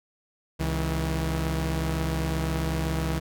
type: tone pair together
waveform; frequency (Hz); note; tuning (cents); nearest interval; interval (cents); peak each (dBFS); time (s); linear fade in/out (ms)
sawtooth; 67.82 / 161.3; C#2 / E3; -37 / -37; octave + minor third; 1500; -24; 0.59-3.2; 20
effects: none